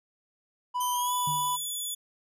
triangle tone with vibrato, 986 Hz, B5, 3 cents flat, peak -25 dBFS, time 0.74-1.57 s, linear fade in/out 20 ms, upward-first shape triangle, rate 3 Hz, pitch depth 14 cents each way
5% pulse tone with pitch glide, 3100 to 3440 Hz, G7 to A7, -20 to -40 cents, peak -24 dBFS, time 0.8-1.95 s, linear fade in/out 10 ms, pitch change +180 cents, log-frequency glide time 0.92-1.13 s
sine tone with exponential decay, 151.1 Hz, D3, 50 cents sharp, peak -31 dBFS, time 1.27-1.71 s, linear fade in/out 5 ms, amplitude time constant 94 ms
effects resampled to 32000 Hz

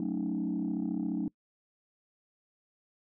sine chord, D# half-diminished seventh, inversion first, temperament equal, 185 / 220 / 277.2 / 311.1 Hz, F#3 / A3 / C#4 / D#4, 0 / 0 / 0 / 0 cents, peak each -34 dBFS, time 0-1.28 s, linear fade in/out 2 ms, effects noise-tail reverb RT60 0.1 s tail -25 dB re dry + tanh soft clip ceiling -24 dBFS

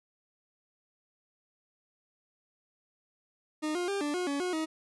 40% pulse tone with pitch steps, 306.9 / 354.3 / 398.4 / 293.3 / 360.2 / 282.5 / 361.9 / 316.5 Hz, D#4 / F4 / G4 / D4 / F#4 / C#4 / F#4 / D#4, -24 / +25 / +28 / -2 / -46 / +33 / -38 / +30 cents, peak -29 dBFS, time 3.62-4.66 s, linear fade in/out 20 ms, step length 130 ms, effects resampled to 24000 Hz

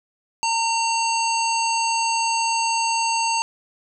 harmonic tone with a mistuned harmonic, 914 Hz, A#5, 34 cents flat, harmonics 1 / 3 / 5 / 7 / 9, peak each -21 / -26 / -28 / -29 / -31 dBFS, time 0.43-3.42 s, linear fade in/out 0 ms, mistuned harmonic 9, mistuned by -54 cents, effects none

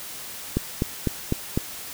click train, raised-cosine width 3 ms, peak -8 dBFS, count 5, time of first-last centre 0.57-1.575 s, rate 3.98 Hz, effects white hiss -37 dBFS RMS until 1.93 s

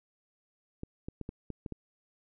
clicks, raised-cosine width 3 ms, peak -25 dBFS, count 7, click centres 0.834 / 1.085 / 1.213 / 1.291 / 1.503 / 1.662 / 1.723 s, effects none

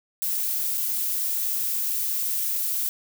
violet noise with dropouts, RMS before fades -26 dBFS, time 0.22-2.89 s, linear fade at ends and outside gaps 0 ms, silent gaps 0.774-0.779 s, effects none

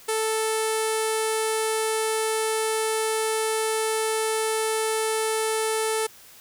sawtooth tone with low-pass filter, 440 Hz, A4, in tune, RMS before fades -25 dBFS, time 0.08-6.07 s, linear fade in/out 10 ms, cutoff 10000 Hz, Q 3.6, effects white hiss -49 dBFS RMS until 6.4 s

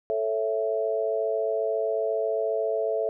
sine chord, A major, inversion none, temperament equal with one note detuned, 440 / 554.4 / 662.3 Hz, A4 / C#5 / E5, 0 / 0 / +8 cents, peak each -27 / -31 / -27 dBFS, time 0.1-3.09 s, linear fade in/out 0 ms, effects none

